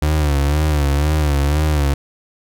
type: tone with vibrato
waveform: 35% pulse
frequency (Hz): 73.6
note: D2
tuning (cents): +4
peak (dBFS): -12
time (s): 0.02-1.94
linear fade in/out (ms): 5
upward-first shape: sine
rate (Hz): 2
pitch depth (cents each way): 86
effects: none